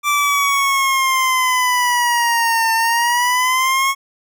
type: exponential two-way sweep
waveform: 25% pulse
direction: down then up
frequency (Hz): 1174.7 to 900 to 1099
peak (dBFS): -10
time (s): 0.03-3.95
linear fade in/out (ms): 50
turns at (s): 2.73
effects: none